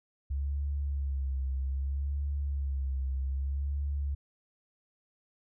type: tone with vibrato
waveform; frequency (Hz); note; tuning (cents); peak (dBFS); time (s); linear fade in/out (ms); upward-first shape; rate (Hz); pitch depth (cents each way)
sine; 68.7; C#2; -15; -29; 0.3-4.15; 10; sine; 0.63; 62
effects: none